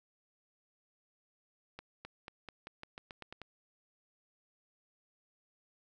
accelerating click train, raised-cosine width 0.3 ms, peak -29 dBFS, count 11, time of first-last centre 1.79-3.417 s, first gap 260 ms, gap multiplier 0.89, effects none

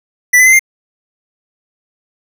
square tone with pitch steps, 1975.5 / 2018 / 2062 / 2106 Hz, B6 / B6 / C7 / C7, 0 / +37 / -26 / +11 cents, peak -5 dBFS, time 0.33-0.594 s, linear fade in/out 10 ms, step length 66 ms, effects none

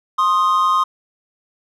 triangle tone pair together, 1054.8 / 1243 Hz, C6 / D#6, +14 / -2 cents, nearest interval minor third, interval 284 cents, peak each -14 dBFS, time 0.18-0.84 s, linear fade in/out 10 ms, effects none

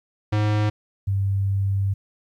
square / sine tone pair in turn, 105.7 / 98.2 Hz, G#2 / G2, +31 / +4 cents, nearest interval minor second, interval 127 cents, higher first, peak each -19 dBFS, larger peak neither, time 0.32-0.7 / 1.07-1.94 s, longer second, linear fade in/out 10 ms, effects low-pass 4000 Hz 12 dB/octave + 10-bit

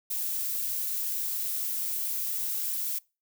violet noise, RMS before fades -31 dBFS, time 0.1-2.99 s, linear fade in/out 10 ms, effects noise-tail reverb RT60 0.3 s tail -25 dB re dry

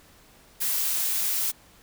blue noise, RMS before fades -26 dBFS, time 0.6-1.52 s, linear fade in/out 20 ms, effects pink hiss -55 dBFS RMS until 1.82 s

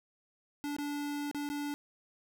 square tone with dropouts, 290.1 Hz, D4, 21 cents flat, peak -35 dBFS, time 0.64-1.74 s, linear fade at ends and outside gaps 0 ms, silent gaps 0.765-0.785 / 1.313-1.347 / 1.49-1.5 s, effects none

